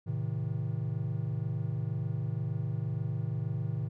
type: chord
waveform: triangle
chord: A diminished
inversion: none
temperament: just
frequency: 110 / 132 / 158.4 Hz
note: A2 / C3 / Eb3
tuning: 0 / +16 / +31 cents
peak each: -32 / -33 / -34 dBFS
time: 0.06-3.89 s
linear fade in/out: 20 ms
effects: none